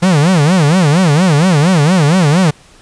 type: tone with vibrato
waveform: 45% pulse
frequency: 164.81 Hz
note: E3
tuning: in tune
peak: -7 dBFS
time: 0.02-2.51 s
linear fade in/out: 10 ms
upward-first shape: sine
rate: 4.3 Hz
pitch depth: 260 cents each way
effects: pink hiss -43 dBFS RMS until 2.81 s + resampled to 22050 Hz